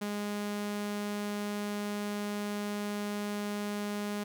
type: tone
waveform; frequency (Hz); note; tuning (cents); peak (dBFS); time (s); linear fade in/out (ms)
sawtooth; 206.3; G#3; -11; -29; 0.01-4.24; 10
effects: none